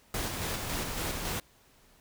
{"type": "noise with tremolo", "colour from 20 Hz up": "pink", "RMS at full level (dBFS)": -33, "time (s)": [0.14, 1.4], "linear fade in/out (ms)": 2, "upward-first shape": "square", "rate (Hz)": 3.6, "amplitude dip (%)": 30, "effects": ["pink hiss -62 dBFS RMS until 2 s"]}